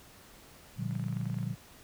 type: chord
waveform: sine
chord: G minor seventh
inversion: first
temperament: just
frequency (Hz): 117.6 / 147 / 176.4 / 196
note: Bb2 / D3 / F3 / G3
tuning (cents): +16 / +2 / +18 / 0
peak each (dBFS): -35 / -37 / -38 / -40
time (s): 0.76-1.56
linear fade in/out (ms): 50
type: click train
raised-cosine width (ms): 0.5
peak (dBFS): -35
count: 13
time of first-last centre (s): 0.91-1.429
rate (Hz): 23.1
effects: pink hiss -55 dBFS RMS until 1.83 s